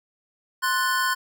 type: chord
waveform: square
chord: F# diminished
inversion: second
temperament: equal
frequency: 1046.5 / 1480 / 1760 Hz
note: C6 / F#6 / A6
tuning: 0 / 0 / 0 cents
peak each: -25 / -25 / -31 dBFS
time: 0.62-1.15 s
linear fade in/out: 20 ms
effects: none